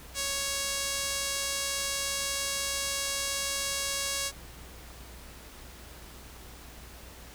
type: tone with band-pass filter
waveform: sawtooth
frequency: 554.4 Hz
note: C#5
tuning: in tune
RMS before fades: -32 dBFS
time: 0.14-4.32 s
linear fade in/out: 50 ms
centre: 7100 Hz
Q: 0.98
effects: added 60 Hz sine -49 dBFS peak until 7.34 s + pink hiss -49 dBFS RMS until 7.34 s